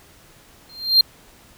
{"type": "tone with exponential growth", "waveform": "triangle", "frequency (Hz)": 4186, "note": "C8", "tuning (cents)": 0, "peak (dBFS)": -5, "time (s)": [0.69, 1.01], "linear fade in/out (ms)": 5, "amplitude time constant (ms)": 68, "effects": ["tanh soft clip ceiling -1 dBFS", "pink hiss -50 dBFS RMS until 1.57 s"]}